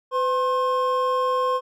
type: tone pair together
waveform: triangle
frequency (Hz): 506.2 / 1067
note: B4 / C6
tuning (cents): +43 / +34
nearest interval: octave + minor second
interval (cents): 1291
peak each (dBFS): -21 / -20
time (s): 0.11-1.61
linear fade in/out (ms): 50
effects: none